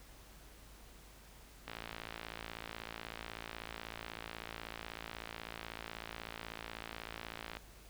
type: click train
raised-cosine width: 0.3 ms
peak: -26 dBFS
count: 332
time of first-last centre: 1.68-7.57 s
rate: 56.2 Hz
effects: added 50 Hz sine -58 dBFS peak until 7.89 s + pink hiss -59 dBFS RMS until 7.89 s